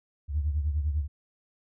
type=beating tone pair; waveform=sine; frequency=73.42 / 83.42 Hz; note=D2 / E2; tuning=0 / +21 cents; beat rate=10 Hz; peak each=-25 / -32 dBFS; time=0.28-1.08 s; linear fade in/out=50 ms; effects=tanh soft clip ceiling -18 dBFS